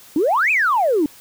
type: exponential two-way sweep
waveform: sine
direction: up then down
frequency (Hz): 278.4 to 2637 to 278.4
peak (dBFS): -13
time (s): 0.16-1.06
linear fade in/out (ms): 2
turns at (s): 0.51
effects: tanh soft clip ceiling -9 dBFS + white hiss -45 dBFS RMS until 1.2 s